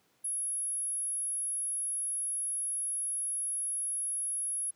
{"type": "tone", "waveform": "sine", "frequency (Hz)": 10740, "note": "E9", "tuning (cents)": 31, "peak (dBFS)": -31, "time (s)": [0.24, 4.71], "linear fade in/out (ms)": 10, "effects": ["pink hiss -70 dBFS RMS until 4.75 s", "high-pass 150 Hz 12 dB/octave"]}